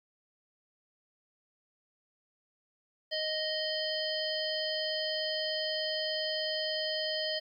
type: harmonic tone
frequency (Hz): 622.3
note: D#5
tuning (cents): 0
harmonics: 1 / 3 / 5 / 7 / 8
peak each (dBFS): -35 / -40 / -37 / -38 / -38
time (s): 3.11-7.4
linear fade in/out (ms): 20
effects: 11-bit